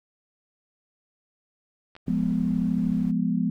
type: clicks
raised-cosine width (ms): 0.3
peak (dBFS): -30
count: 2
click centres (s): 1.953 / 1.965
type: noise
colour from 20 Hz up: brown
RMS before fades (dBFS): -42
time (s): 2.06-3.12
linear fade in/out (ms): 20
type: chord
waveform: sine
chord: F diminished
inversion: none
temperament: equal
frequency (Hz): 174.61 / 207.7 / 246.9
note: F3 / Ab3 / Cb4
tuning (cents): 0 / 0 / 0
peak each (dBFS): -26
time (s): 2.08-3.5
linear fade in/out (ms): 2
effects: none